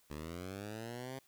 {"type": "linear sweep", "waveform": "10% pulse", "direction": "up", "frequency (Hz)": [71.8, 134.6], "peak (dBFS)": -34, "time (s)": [0.1, 1.19], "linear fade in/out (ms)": 5, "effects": ["white hiss -69 dBFS RMS until 1.27 s"]}